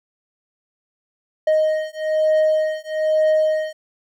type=beating tone pair; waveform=triangle; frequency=622.3 / 623.4 Hz; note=D#5 / D#5; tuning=0 / +3 cents; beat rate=1.1 Hz; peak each=-17 dBFS; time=1.47-3.73 s; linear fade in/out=5 ms; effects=none